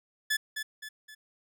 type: tone with echo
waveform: sawtooth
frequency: 1726 Hz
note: A6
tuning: 34 cents flat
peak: -22 dBFS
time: 0.3-0.37 s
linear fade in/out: 10 ms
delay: 260 ms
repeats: 3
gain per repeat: -7 dB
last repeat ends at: 1.15 s
effects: none